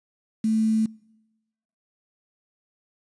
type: tone with quantisation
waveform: sine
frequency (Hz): 220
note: A3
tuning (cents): 0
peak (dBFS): -19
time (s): 0.44-0.86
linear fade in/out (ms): 5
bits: 7
effects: noise-tail reverb RT60 1.0 s tail -26 dB re dry + resampled to 22050 Hz